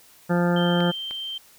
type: harmonic tone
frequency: 174.61 Hz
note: F3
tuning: in tune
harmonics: 1 / 2 / 3 / 4 / 5 / 7 / 8 / 9 / 10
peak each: -20 / -27 / -26 / -33 / -31 / -36 / -33 / -36 / -38 dBFS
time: 0.29-0.92 s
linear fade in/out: 20 ms
type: tone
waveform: sine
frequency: 3136 Hz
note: G7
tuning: in tune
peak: -29 dBFS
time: 0.56-1.38 s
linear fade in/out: 5 ms
type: clicks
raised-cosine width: 0.3 ms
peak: -20 / -21 dBFS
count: 2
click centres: 0.805 / 1.11 s
effects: white hiss -53 dBFS RMS until 1.58 s